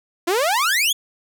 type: exponential sweep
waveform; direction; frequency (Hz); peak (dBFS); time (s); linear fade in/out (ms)
sawtooth; up; 327.5 to 3506; -13; 0.27-0.93; 10
effects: none